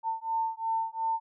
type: beating tone pair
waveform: sine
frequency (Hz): 898 / 900.8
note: A5 / A5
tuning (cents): +35 / +40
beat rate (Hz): 2.8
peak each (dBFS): -31 / -31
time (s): 0.03-1.2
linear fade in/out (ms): 50
effects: none